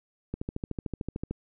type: click train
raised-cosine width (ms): 3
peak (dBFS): -19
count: 14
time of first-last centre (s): 0.34-1.31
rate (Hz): 13.4
effects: none